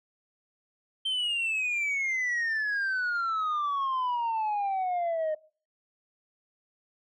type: exponential sweep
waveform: sine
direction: down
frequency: 3136 to 612 Hz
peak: -24 dBFS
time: 1.05-5.35 s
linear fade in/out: 10 ms
effects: noise-tail reverb RT60 0.4 s tail -21 dB re dry + tanh soft clip ceiling -25 dBFS